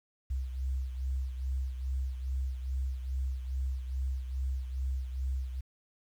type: beating tone pair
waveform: sine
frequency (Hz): 65 / 67.4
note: C2 / C#2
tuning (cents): -11 / -48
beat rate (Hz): 2.4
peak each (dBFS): -31 / -38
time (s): 0.3-5.61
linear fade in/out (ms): 10
effects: tanh soft clip ceiling -25 dBFS + 10-bit